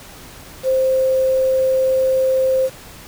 sine tone with quantisation, 524 Hz, C5, 2 cents sharp, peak -13 dBFS, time 0.63-2.7 s, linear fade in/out 50 ms, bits 6, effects pink hiss -39 dBFS RMS until 3.07 s

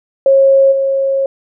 sine tone with level steps, 543 Hz, C#5, 36 cents flat, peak -5 / -11 dBFS, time 0.26-1.26 s, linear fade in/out 2 ms, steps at 0.71 s, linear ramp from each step 20 ms, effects none

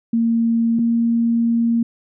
sine tone pair in turn, 230.1 / 232.2 Hz, A#3 / A#3, -22 / -7 cents, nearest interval unison, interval 15 cents, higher second, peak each -14 dBFS, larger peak neither, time 0.13-0.79 / 0.79-1.83 s, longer second, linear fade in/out 5 ms, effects none

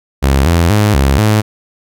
sawtooth tone with pitch steps, 68.1 / 84.6 / 105 / 68.3 / 107.1 Hz, C#2 / E2 / G#2 / C#2 / A2, -30 / +45 / +19 / -25 / -46 cents, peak -4 dBFS, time 0.22-1.42 s, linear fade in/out 20 ms, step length 240 ms, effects none

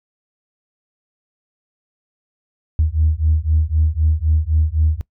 sine beating tone pair, 76.4 / 80.3 Hz, D#2 / E2, -31 / -45 cents, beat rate 3.9 Hz, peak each -16 dBFS, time 2.79-5.01 s, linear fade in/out 0 ms, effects noise-tail reverb RT60 0.1 s tail -22 dB re dry + tanh soft clip ceiling -6 dBFS

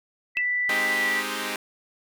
sine tone with pitch glide, 1975.5 to 1957.3 Hz, B6 to B6, 0 to -16 cents, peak -22 dBFS, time 0.35-1.24 s, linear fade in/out 50 ms, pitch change -16 cents, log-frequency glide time 0.9-1.06 s
sine tone with exponential decay, 2637 Hz, E7, in tune, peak -18 dBFS, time 0.37-0.45 s, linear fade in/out 0 ms, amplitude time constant 17 ms
5% pulse chord, Ab major seventh, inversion none, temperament equal, 207.7 / 261.6 / 311.1 / 392 Hz, Ab3 / C4 / Eb4 / G4, 0 / 0 / 0 / 0 cents, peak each -22 dBFS, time 0.69-1.56 s, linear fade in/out 2 ms
effects none

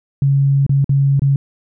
sine tone with dropouts, 138.59 Hz, C#3, in tune, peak -10 dBFS, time 0.22-1.36 s, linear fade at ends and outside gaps 2 ms, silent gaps 0.665-0.694 / 0.844-0.893 / 1.195-1.219 s, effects none

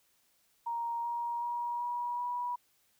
sine tone with pitch steps, 936 / 945.2 / 954.6 / 964 / 973.5 Hz, A#5 / A#5 / A#5 / B5 / B5, +7 / +24 / +41 / -42 / -25 cents, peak -32 dBFS, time 0.66-2.56 s, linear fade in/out 10 ms, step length 380 ms, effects white hiss -71 dBFS RMS until 2.99 s

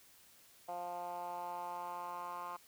10% pulse tone with band-pass filter sweep, 175.7 Hz, F3, 11 cents sharp, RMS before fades -43 dBFS, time 0.68-2.57 s, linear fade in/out 10 ms, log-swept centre 730 to 1100 Hz, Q 3.9, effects white hiss -63 dBFS RMS until 2.67 s

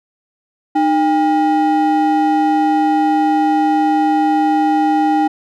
triangle ring-modulated tone, 554.4 Hz, C#5, in tune, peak -6 dBFS, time 0.75-5.28 s, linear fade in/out 10 ms, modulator 248 Hz, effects none

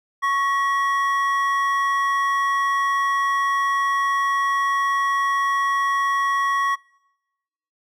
triangle tone pair together, 1108.7 / 1912.3 Hz, C#6 / A#6, 0 / +44 cents, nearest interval major sixth, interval 944 cents, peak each -17 / -23 dBFS, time 0.22-6.76 s, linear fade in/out 20 ms, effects noise-tail reverb RT60 1.0 s tail -26 dB re dry

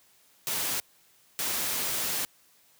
white noise bursts at uneven times, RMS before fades -30 dBFS, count 2, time 0.47-0.8 / 1.39-2.25 s, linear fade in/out 0 ms, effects white hiss -62 dBFS RMS until 2.79 s + high-pass 80 Hz 12 dB/octave

